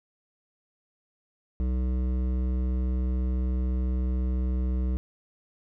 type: tone with hard clipping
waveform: triangle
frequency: 63 Hz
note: B1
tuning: 35 cents sharp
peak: -26 dBFS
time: 1.6-4.97 s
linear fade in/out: 0 ms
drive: 16 dB
effects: none